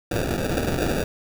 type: noise with sample-and-hold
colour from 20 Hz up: blue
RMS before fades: -24 dBFS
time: 0.11-1.04 s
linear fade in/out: 5 ms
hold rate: 1050 Hz
effects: none